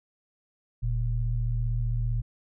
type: tone pair together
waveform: sine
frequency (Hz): 41.07 / 116.54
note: E1 / A#2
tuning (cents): -6 / 0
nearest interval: octave + tritone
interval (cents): 1806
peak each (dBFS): -27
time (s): 0.82-2.22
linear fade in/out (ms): 20
effects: none